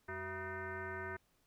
sine tone with frequency modulation, 953 Hz, A#5, 38 cents sharp, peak -40 dBFS, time 0.08-1.17 s, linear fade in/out 10 ms, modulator 288 Hz, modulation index 3.2, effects pink hiss -75 dBFS RMS until 1.46 s

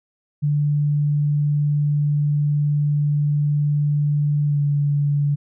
sine tone with pitch glide, 146.83 to 144.39 Hz, D3 to D3, 0 to -29 cents, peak -16 dBFS, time 0.42-5.36 s, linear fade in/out 20 ms, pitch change -29 cents, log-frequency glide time 4.46-4.59 s, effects none

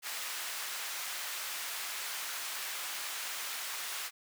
pink high-pass noise, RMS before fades -39 dBFS, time 0.02-4.11 s, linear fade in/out 50 ms, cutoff 1300 Hz, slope 12 dB/octave, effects none

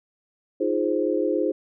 sine chord, F minor seventh, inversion third, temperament equal, 311.1 / 349.2 / 415.3 / 523.3 Hz, Eb4 / F4 / Ab4 / C5, 0 / 0 / 0 / 0 cents, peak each -26 dBFS, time 0.6-1.52 s, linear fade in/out 10 ms, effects none

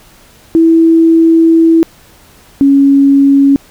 sine tone pair in turn, 327.9 / 277.4 Hz, E4 / C#4, -9 / +1 cents, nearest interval minor third, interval 290 cents, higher first, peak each -3 dBFS, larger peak neither, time 0.55-1.83 / 2.61-3.56 s, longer first, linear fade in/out 0 ms, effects pink hiss -42 dBFS RMS until 3.7 s

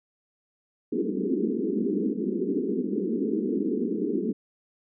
pink band-pass noise, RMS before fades -27 dBFS, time 0.92-4.33 s, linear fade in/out 10 ms, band 190 to 440 Hz, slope 96 dB/octave, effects none

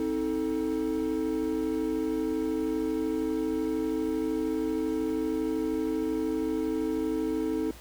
triangle chord, A diminished, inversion first, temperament just, 264 / 316.8 / 440 Hz, C4 / Eb4 / A4, +16 / +31 / 0 cents, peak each -31 / -27 / -30 dBFS, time 0-7.71 s, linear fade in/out 2 ms, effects added 60 Hz sine -47 dBFS peak until 7.8 s + pink hiss -50 dBFS RMS until 7.8 s

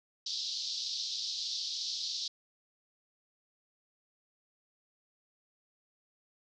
pink band-pass noise, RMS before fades -37 dBFS, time 0.26-2.28 s, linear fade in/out 5 ms, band 3700 to 5500 Hz, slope 48 dB/octave, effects none

